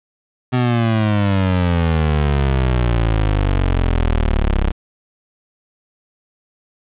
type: exponential sweep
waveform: 25% pulse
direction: down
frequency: 127.4 to 32.7 Hz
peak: -10 dBFS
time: 0.52-4.72 s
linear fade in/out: 20 ms
effects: resampled to 8000 Hz + 7-bit